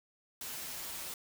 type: noise with comb filter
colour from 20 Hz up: white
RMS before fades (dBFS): -42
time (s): 0.41-1.14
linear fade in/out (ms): 2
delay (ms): 10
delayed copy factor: -0.6
effects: none